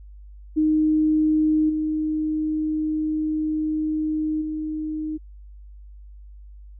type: tone with level steps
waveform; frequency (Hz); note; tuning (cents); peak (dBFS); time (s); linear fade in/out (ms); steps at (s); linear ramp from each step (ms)
sine; 309.5; D#4; -9; -16 / -21 / -25; 0.56-5.18; 20; 1.69 / 4.41; 10
effects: added 50 Hz sine -40 dBFS peak until 6.79 s